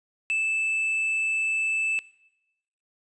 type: tone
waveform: triangle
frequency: 2632 Hz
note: E7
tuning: 3 cents flat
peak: -21 dBFS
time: 0.3-1.99 s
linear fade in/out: 0 ms
effects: noise-tail reverb RT60 0.9 s tail -21 dB re dry + resampled to 22050 Hz